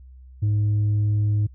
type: tone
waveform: sine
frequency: 104.7 Hz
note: G#2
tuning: 15 cents sharp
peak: -15 dBFS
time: 0.42-1.47 s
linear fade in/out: 10 ms
effects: tanh soft clip ceiling -17 dBFS + added 64 Hz sine -42 dBFS peak until 1.54 s